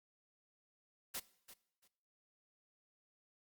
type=noise with echo; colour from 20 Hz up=white; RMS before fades=-42 dBFS; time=1.14-1.2 s; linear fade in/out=10 ms; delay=340 ms; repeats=2; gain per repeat=-14 dB; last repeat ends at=1.88 s; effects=noise-tail reverb RT60 0.7 s tail -19 dB re dry + Opus 48 kbps